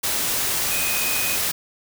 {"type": "tone in noise", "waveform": "sine", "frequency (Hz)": 2500, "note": "D#7", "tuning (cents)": 8, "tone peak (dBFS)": -27, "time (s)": [0.71, 1.36], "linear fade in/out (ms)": 10, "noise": "white", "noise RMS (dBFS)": -23, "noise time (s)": [0.03, 1.52], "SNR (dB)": -7, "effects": []}